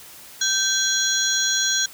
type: tone cluster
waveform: sine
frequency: 1552 / 3353 / 4104 / 5760 / 6650 Hz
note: G6 / G#7 / C8 / F#8 / G#8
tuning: -18 / +16 / -34 / -47 / +1 cents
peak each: -25 dBFS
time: 0.41-1.86 s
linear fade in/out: 5 ms
effects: white hiss -43 dBFS RMS until 1.93 s